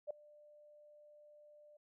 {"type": "tone with ADSR envelope", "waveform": "sine", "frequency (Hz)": 595, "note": "D5", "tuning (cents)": 22, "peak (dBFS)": -35, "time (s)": [0.07, 1.77], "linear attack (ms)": 35, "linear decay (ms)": 3, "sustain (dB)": -24, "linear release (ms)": 6, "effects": []}